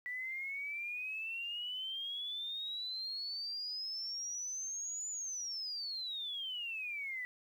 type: exponential two-way sweep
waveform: sine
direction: up then down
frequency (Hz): 1958 to 7040 to 1958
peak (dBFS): -38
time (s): 0.06-7.25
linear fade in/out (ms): 0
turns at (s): 5.09
effects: 11-bit